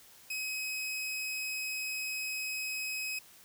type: tone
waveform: sawtooth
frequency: 2540 Hz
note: D#7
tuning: 35 cents sharp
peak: -31 dBFS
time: 0.3-3.19 s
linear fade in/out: 5 ms
effects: white hiss -57 dBFS RMS until 3.44 s